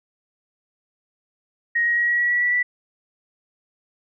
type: tone with pitch steps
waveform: sine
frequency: 1879 / 1891 / 1903 / 1915.2 / 1927.4 / 1939.7 / 1952 / 1964.5 Hz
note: A#6 / A#6 / A#6 / A#6 / B6 / B6 / B6 / B6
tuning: +13 / +24 / +35 / +46 / -43 / -32 / -21 / -10 cents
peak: -17 dBFS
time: 1.75-2.63 s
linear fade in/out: 10 ms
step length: 110 ms
effects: none